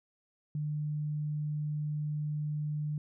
sine tone, 150 Hz, D3, 37 cents sharp, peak -31 dBFS, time 0.55-2.98 s, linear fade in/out 2 ms, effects none

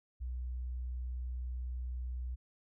sine tone, 62 Hz, B1, 7 cents sharp, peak -36 dBFS, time 0.2-2.36 s, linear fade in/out 20 ms, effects none

